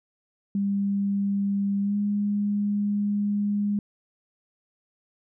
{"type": "tone with pitch glide", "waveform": "sine", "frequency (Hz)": [199.5, 204.9], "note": ["G3", "G#3"], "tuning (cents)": [31, -23], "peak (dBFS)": -22, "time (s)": [0.55, 3.79], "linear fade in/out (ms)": 2, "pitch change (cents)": 46, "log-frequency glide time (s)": [1.82, 1.96], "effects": []}